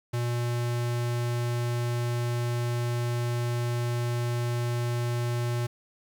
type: tone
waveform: square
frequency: 120 Hz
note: B2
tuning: 49 cents flat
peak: -27 dBFS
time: 0.13-5.67 s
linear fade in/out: 10 ms
effects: 9-bit